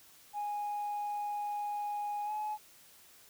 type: tone with pitch glide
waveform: sine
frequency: 827 to 848.3 Hz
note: G#5 to G#5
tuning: -8 to +36 cents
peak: -32 dBFS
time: 0.33-2.58 s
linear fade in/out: 50 ms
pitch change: +44 cents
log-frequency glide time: 2.25-2.31 s
effects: tanh soft clip ceiling -31 dBFS + white hiss -59 dBFS RMS until 3.29 s

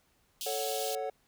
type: high-pass noise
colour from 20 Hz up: pink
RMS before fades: -38 dBFS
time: 0.41-0.95 s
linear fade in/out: 0 ms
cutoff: 2700 Hz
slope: 96 dB/octave
type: chord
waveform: triangle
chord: F# minor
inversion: first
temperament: equal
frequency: 440 / 554.4 / 740 Hz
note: A4 / C#5 / F#5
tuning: 0 / 0 / 0 cents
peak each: -35 dBFS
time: 0.46-1.1 s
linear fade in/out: 5 ms
effects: pink hiss -70 dBFS RMS until 1.27 s

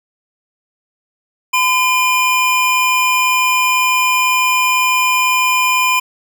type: tone pair together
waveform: square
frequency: 1014 / 2412 Hz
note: B5 / D7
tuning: +45 / +46 cents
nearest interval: octave + minor third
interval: 1501 cents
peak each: -15 dBFS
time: 1.53-6 s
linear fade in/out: 10 ms
effects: none

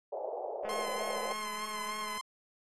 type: band-pass noise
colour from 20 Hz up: pink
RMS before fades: -38 dBFS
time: 0.12-1.33 s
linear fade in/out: 10 ms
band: 440 to 790 Hz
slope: 48 dB/octave
type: click train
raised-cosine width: 0.5 ms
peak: -32 dBFS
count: 326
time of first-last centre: 0.65-2.176 s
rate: 213 Hz
type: tone with vibrato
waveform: sawtooth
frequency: 1046.5 Hz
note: C6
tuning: in tune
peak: -33 dBFS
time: 0.69-2.21 s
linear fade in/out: 2 ms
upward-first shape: sine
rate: 3.3 Hz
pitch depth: 42 cents each way
effects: AAC 32 kbps

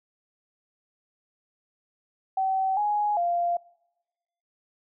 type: tone with pitch steps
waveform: sine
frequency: 765 / 833 / 694 Hz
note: G5 / G#5 / F5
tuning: -42 / +5 / -11 cents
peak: -22 dBFS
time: 2.37-3.57 s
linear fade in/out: 5 ms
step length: 400 ms
effects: noise-tail reverb RT60 1.0 s tail -25 dB re dry

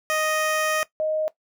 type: tone pair in turn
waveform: 15% pulse / sine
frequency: 622.3 / 622.3 Hz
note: D#5 / D#5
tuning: 0 / 0 cents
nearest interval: unison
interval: 0 cents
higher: neither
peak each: -15 / -21 dBFS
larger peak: first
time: 0.1-0.83 / 1-1.28 s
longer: first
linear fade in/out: 0 ms
effects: noise-tail reverb RT60 0.1 s tail -17 dB re dry

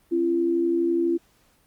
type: tone pair together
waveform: sine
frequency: 267.8 / 339.8 Hz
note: C4 / F4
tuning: +40 / -47 cents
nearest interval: major third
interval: 413 cents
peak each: -28 / -20 dBFS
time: 0.11-1.18 s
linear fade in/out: 20 ms
effects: pink hiss -62 dBFS RMS until 1.66 s + Opus 32 kbps

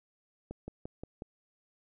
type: slowing click train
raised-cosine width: 2 ms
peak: -27 dBFS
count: 5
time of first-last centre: 0.51-1.221 s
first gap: 170 ms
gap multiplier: 1.03
effects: none

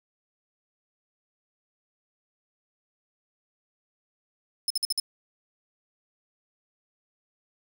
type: tone bursts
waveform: sawtooth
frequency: 5200 Hz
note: E8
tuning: 24 cents flat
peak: -21 dBFS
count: 5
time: 4.68-4.999 s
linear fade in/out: 2 ms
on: 23 ms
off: 51 ms
effects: none

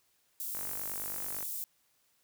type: high-pass noise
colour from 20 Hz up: white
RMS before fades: -38 dBFS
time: 0.4-1.64 s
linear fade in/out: 0 ms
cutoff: 10000 Hz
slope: 12 dB/octave
type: click train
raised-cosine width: 0.5 ms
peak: -30 dBFS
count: 44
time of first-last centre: 0.55-1.428 s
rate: 49 Hz
effects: white hiss -72 dBFS RMS until 2.23 s

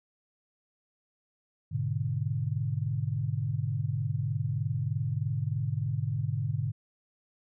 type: chord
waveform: sine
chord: G# diminished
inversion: none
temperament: equal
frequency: 103.83 / 123.47 / 146.83 Hz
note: G#2 / B2 / D3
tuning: 0 / 0 / 0 cents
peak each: -32 dBFS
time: 1.71-6.72 s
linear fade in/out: 20 ms
effects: none

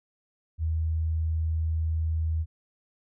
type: tone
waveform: sine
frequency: 80.2 Hz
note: E2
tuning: 47 cents flat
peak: -24 dBFS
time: 0.58-2.46 s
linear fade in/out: 50 ms
effects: none

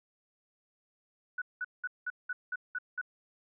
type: tone bursts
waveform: sine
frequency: 1480 Hz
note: F#6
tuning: in tune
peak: -32 dBFS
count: 8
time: 1.38-3.014 s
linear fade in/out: 5 ms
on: 38 ms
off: 190 ms
effects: none

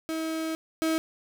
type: tone pair in turn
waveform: 35% pulse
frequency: 320.8 / 320.8 Hz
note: E4 / E4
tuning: -47 / -47 cents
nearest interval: unison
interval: 0 cents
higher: neither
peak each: -27 / -22 dBFS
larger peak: second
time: 0.09-0.55 / 0.82-0.98 s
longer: first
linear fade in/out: 0 ms
effects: 10-bit

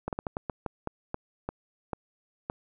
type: slowing click train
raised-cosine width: 1 ms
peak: -17 dBFS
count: 12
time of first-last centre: 0.08-2.499 s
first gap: 48 ms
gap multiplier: 1.28
effects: none

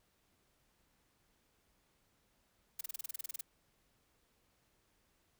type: noise bursts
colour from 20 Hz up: blue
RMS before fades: -40 dBFS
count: 13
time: 2.79-3.41 s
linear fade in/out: 5 ms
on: 20 ms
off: 30 ms
effects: pink hiss -75 dBFS RMS until 5.39 s

